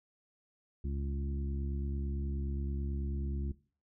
harmonic tone with a mistuned harmonic, 69.3 Hz, C#2, in tune, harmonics 1 / 2 / 3 / 4 / 5, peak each -34 / -42 / -43 / -50 / -48 dBFS, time 0.84-3.52 s, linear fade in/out 5 ms, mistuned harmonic 1, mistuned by +26 cents, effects noise-tail reverb RT60 0.4 s tail -18 dB re dry

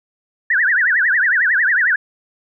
sine tone with vibrato, 1700 Hz, G#6, 40 cents sharp, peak -12 dBFS, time 0.5-1.96 s, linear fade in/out 5 ms, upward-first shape triangle, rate 11 Hz, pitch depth 290 cents each way, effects none

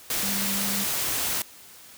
sine tone in noise, 198.2 Hz, G3, 19 cents sharp, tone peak -31 dBFS, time 0.23-0.84 s, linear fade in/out 2 ms, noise white, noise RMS -27 dBFS, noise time 0.1-1.42 s, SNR -7 dB, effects white hiss -48 dBFS RMS until 1.97 s

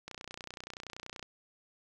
click train, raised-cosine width 0.2 ms, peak -25 dBFS, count 36, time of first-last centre 0.08-1.228 s, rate 30.5 Hz, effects none

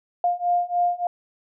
sine beating tone pair, 703 / 706.4 Hz, F5 / F5, +11 / +20 cents, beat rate 3.4 Hz, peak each -23 / -22 dBFS, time 0.24-1.07 s, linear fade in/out 2 ms, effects none

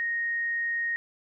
sine tone, 1864.7 Hz, A#6, in tune, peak -26 dBFS, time 0-0.96 s, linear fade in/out 0 ms, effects none

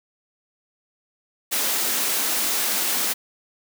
white high-pass noise, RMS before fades -23 dBFS, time 1.51-3.14 s, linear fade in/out 20 ms, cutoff 190 Hz, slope 96 dB/octave, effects none

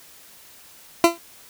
20% pulse tone with exponential decay, 338.9 Hz, E4, 48 cents sharp, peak -3 dBFS, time 1.04-1.18 s, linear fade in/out 1 ms, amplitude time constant 30 ms, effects white hiss -48 dBFS RMS until 1.49 s

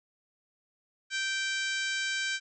harmonic tone, 780 Hz, G5, 9 cents flat, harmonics 2 / 3 / 4 / 5 / 6 / 7 / 8 / 9 / 10, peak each -32 / -36 / -38 / -40 / -42 / -43 / -44 / -45 / -46 dBFS, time 1.1-2.4 s, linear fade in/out 50 ms, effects none

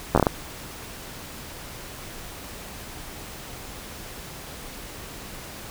slowing click train, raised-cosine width 1 ms, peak -3 dBFS, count 6, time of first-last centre 0.15-0.268 s, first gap 11 ms, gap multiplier 1.39, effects pink hiss -39 dBFS RMS until 5.7 s

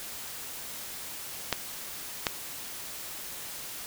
clicks, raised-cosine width 0.2 ms, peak -7 dBFS, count 2, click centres 1.527 / 2.268 s, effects white hiss -40 dBFS RMS until 3.86 s

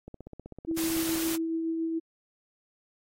click train, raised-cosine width 2 ms, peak -29 dBFS, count 18, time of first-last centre 0.08-1.156 s, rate 15.8 Hz
sine tone with tremolo, 326.7 Hz, E4, 15 cents flat, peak -26 dBFS, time 0.67-2 s, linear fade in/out 20 ms, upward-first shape triangle, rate 7.1 Hz, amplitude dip 30%
white noise, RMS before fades -34 dBFS, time 0.76-1.37 s, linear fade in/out 20 ms
effects AAC 48 kbps

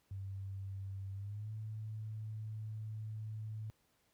sine tone with pitch glide, 97.3 to 108.59 Hz, G2 to A2, -12 to -22 cents, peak -40 dBFS, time 0.11-3.7 s, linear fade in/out 0 ms, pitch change +190 cents, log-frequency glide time 1.13-1.51 s, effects pink hiss -75 dBFS RMS until 4.13 s + high-pass 60 Hz 12 dB/octave

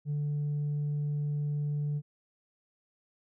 triangle tone with tanh clipping, 146.83 Hz, D3, in tune, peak -29 dBFS, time 0.05-2.02 s, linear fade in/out 50 ms, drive 6 dB, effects none

